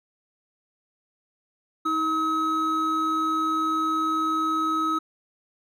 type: tone pair together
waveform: triangle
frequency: 317.2 / 1279.1 Hz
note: D#4 / D#6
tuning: +33 / +47 cents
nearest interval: 2 octaves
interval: 2414 cents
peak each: -26 / -21 dBFS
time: 1.85-4.99 s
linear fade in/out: 10 ms
effects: none